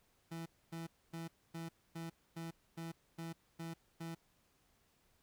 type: tone bursts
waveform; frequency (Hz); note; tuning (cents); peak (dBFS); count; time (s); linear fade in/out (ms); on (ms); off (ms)
30% pulse; 165.4; E3; +6; -40; 10; 0.31-4.15; 10; 150; 260
effects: pink hiss -74 dBFS RMS until 5.22 s